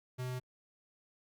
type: tone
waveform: square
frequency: 126.7 Hz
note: B2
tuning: 45 cents sharp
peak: -37 dBFS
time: 0.18-0.4 s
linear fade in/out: 20 ms
effects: Opus 48 kbps